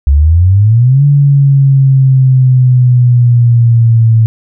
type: exponential two-way sweep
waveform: sine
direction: up then down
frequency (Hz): 67.2 to 143.8 to 111.9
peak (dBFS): -3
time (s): 0.07-4.26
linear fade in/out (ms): 0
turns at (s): 1.04
effects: none